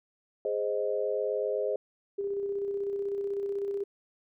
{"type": "chord", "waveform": "sine", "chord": "Ab major", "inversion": "none", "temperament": "equal", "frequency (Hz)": [415.3, 523.3, 622.3], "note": ["Ab4", "C5", "Eb5"], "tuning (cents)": [0, 0, 0], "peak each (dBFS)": [-31, -31, -33], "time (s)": [0.45, 1.76], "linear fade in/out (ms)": 2}
{"type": "tone with tremolo", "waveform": "sine", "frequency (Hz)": 399.9, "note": "G4", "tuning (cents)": 35, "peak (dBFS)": -28, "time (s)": [2.18, 3.84], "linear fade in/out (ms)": 10, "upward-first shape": "square", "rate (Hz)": 16, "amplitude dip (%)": 30}
{"effects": []}